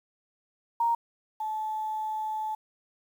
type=tone pair in turn; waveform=sine; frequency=932.3 / 866.2 Hz; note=A#5 / A5; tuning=0 / -27 cents; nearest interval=minor second; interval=127 cents; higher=first; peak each=-22 / -29 dBFS; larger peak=first; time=0.8-0.95 / 1.4-2.55 s; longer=second; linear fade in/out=5 ms; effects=9-bit

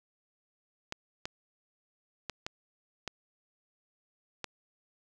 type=clicks; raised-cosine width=0.2 ms; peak=-18 dBFS; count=6; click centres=0.924 / 1.255 / 2.297 / 2.465 / 3.077 / 4.443 s; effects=none

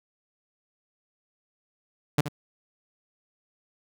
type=tone with echo; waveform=sawtooth; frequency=146.83 Hz; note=D3; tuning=in tune; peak=-14 dBFS; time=2.18-2.21 s; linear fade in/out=5 ms; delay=75 ms; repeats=1; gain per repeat=-11 dB; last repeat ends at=2.285 s; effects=none

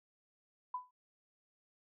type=tone with exponential decay; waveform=sine; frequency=999 Hz; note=B5; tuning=20 cents sharp; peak=-33 dBFS; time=0.74-0.91 s; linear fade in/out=5 ms; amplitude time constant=35 ms; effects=none

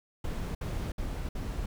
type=noise bursts; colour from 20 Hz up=brown; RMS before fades=-34 dBFS; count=4; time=0.24-1.66 s; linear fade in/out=5 ms; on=310 ms; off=60 ms; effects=none

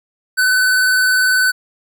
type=tone with vibrato; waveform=square; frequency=1510 Hz; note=F#6; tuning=35 cents sharp; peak=-12 dBFS; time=0.37-1.52 s; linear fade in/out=20 ms; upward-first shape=square; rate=20 Hz; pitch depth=20 cents each way; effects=none

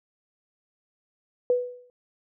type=tone with exponential decay; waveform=sine; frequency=493.4 Hz; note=B4; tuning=2 cents flat; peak=-16 dBFS; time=1.5-1.9 s; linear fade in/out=1 ms; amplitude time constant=85 ms; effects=none

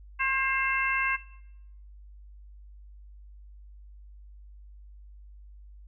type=harmonic tone with a mistuned harmonic; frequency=535 Hz; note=C5; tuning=38 cents sharp; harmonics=2 / 3 / 4 / 5; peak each=-30 / -30 / -30 / -30 dBFS; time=0.19-1.17 s; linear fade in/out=20 ms; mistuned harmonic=4; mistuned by=-22 cents; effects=noise-tail reverb RT60 0.8 s tail -18 dB re dry + added 50 Hz sine -46 dBFS peak until 5.87 s

